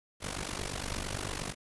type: noise with amplitude modulation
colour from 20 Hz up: pink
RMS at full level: -33 dBFS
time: 0.2-1.55 s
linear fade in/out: 50 ms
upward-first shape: sine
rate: 48.7 Hz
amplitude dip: 85%
effects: resampled to 24000 Hz